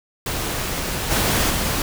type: noise with level steps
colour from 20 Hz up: pink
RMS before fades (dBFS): -25 / -19 / -22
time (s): 0.26-1.82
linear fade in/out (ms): 2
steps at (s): 1.1 / 1.49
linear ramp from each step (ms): 20
effects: none